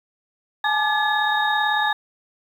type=tone cluster; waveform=sine; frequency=842 / 880 / 1189 / 1711 / 3719 Hz; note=G#5 / A5 / D6 / A6 / A#7; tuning=+24 / 0 / +21 / -49 / -5 cents; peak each=-22 / -28 / -29 / -22 / -27 dBFS; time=0.64-1.93 s; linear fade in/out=5 ms; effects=8-bit